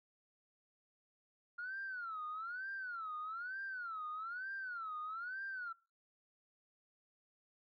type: tone with vibrato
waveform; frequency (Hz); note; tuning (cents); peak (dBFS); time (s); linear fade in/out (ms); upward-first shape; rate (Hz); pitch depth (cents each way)
sine; 1396.9; F6; 0; -40; 1.58-5.73; 10; sine; 1.1; 220
effects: noise-tail reverb RT60 0.3 s tail -21 dB re dry + tanh soft clip ceiling -36 dBFS